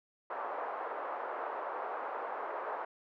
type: band-pass noise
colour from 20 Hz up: white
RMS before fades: -39 dBFS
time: 0.3-2.85 s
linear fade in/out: 5 ms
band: 460 to 1200 Hz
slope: 24 dB/octave
effects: none